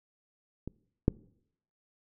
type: clicks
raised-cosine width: 3 ms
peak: -24 / -9 dBFS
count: 2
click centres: 0.676 / 1.081 s
effects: noise-tail reverb RT60 0.7 s tail -23 dB re dry